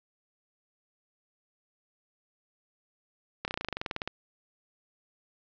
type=slowing click train; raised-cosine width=0.3 ms; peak=-16 dBFS; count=16; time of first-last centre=3.45-4.076 s; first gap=29 ms; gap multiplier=1.05; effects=resampled to 16000 Hz + 9-bit